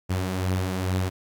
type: beating tone pair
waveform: sawtooth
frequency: 92.5 / 94.8 Hz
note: F#2 / F#2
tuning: 0 / +43 cents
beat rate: 2.3 Hz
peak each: -21 / -27 dBFS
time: 0.09-1.1 s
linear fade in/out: 20 ms
effects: 10-bit